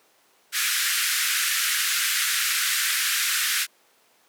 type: band-pass noise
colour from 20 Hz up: pink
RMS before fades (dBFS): -24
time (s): 0.52-3.67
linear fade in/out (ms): 50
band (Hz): 1400 to 15000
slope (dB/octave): 48
effects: pink hiss -60 dBFS RMS until 4.28 s + high-pass 400 Hz 12 dB/octave